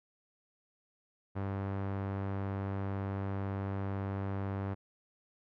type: tone with low-pass filter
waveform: sawtooth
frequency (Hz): 98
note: G2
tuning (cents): 0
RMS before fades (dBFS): -36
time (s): 1.35-4.75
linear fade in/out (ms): 20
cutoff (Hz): 1400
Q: 0.92
effects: none